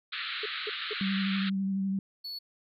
white band-pass noise, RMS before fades -36 dBFS, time 0.12-1.5 s, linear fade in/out 10 ms, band 1200 to 4200 Hz, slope 96 dB/octave
sine tone bursts, 424.4 Hz, G#4, 38 cents sharp, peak -32 dBFS, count 3, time 0.43-0.934 s, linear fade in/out 5 ms, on 28 ms, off 210 ms
sine tone with vibrato, 193.8 Hz, G3, 20 cents flat, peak -27 dBFS, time 1.01-1.99 s, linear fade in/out 2 ms, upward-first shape sine, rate 12 Hz, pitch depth 22 cents each way
triangle tone, 4415 Hz, C#8, 8 cents flat, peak -35 dBFS, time 2.24-2.39 s, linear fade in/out 10 ms
effects none

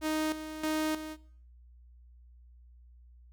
sawtooth tone with tremolo, 311.1 Hz, D#4, in tune, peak -25 dBFS, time 0.01-1.17 s, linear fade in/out 50 ms, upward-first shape square, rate 1.6 Hz, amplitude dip 70%, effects noise-tail reverb RT60 0.6 s tail -20 dB re dry + added 60 Hz sine -53 dBFS peak until 3.32 s

